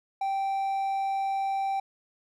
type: tone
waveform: triangle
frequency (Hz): 781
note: G5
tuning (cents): -7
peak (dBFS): -24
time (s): 0.21-1.8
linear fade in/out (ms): 5
effects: none